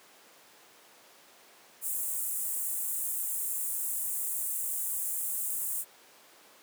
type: high-pass noise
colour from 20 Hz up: pink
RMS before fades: -33 dBFS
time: 1.81-5.85 s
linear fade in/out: 50 ms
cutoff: 7900 Hz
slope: 48 dB/octave
effects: pink hiss -56 dBFS RMS until 6.62 s + high-pass 400 Hz 12 dB/octave